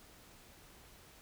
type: silence
effects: pink hiss -59 dBFS RMS until 1.21 s